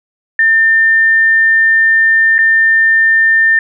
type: tone with dropouts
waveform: sine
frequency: 1800 Hz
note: A6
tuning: 39 cents sharp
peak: -6 dBFS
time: 0.39-3.59 s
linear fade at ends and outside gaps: 2 ms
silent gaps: 2.382-2.388 s
effects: none